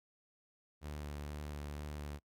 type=tone with vibrato; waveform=sawtooth; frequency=73.7 Hz; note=D2; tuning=7 cents sharp; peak=-38 dBFS; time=0.81-2.2 s; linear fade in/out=50 ms; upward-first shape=square; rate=2.1 Hz; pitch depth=14 cents each way; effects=noise-tail reverb RT60 0.1 s tail -25 dB re dry